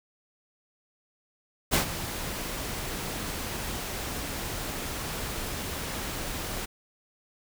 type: noise with ADSR envelope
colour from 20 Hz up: pink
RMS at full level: -21 dBFS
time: 1.71-6.66 s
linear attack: 30 ms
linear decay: 110 ms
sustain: -13 dB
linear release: 14 ms
effects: none